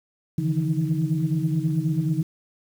sine tone cluster, 143.5 / 158.4 / 167.7 / 315.4 Hz, D3 / D#3 / E3 / D#4, -40 / +31 / +30 / +24 cents, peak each -26 / -24 / -26 / -29 dBFS, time 0.38-2.23 s, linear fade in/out 5 ms, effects tanh soft clip ceiling -10 dBFS + 8-bit

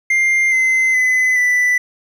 triangle tone with pitch steps, 2100 / 2060 / 2021 / 1983.3 Hz, C7 / C7 / B6 / B6, +6 / -28 / +39 / +7 cents, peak -10 dBFS, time 0.1-1.78 s, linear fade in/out 5 ms, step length 420 ms, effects 8-bit

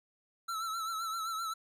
square tone with vibrato, 1326 Hz, E6, 10 cents sharp, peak -35 dBFS, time 0.48-1.54 s, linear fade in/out 10 ms, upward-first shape triangle, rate 7.7 Hz, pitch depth 66 cents each way, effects resampled to 32000 Hz

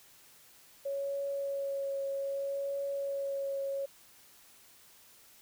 sine tone with vibrato, 554.4 Hz, C#5, in tune, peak -32 dBFS, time 0.85-3.86 s, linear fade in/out 10 ms, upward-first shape triangle, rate 0.63 Hz, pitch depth 15 cents each way, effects white hiss -59 dBFS RMS until 5.41 s

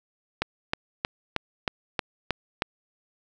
click train, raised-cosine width 0.3 ms, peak -8 dBFS, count 8, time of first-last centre 0.42-2.621 s, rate 3.18 Hz, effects none

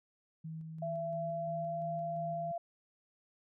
sine tone with tremolo, 160 Hz, D#3, 49 cents sharp, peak -40 dBFS, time 0.44-2.52 s, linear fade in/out 10 ms, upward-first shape square, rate 2.9 Hz, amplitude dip 25%
sine tone with pitch glide, 671 to 683.1 Hz, E5 to F5, +31 to -38 cents, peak -35 dBFS, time 0.82-2.58 s, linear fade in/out 5 ms, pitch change +31 cents, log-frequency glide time 1.02-1.92 s
effects none

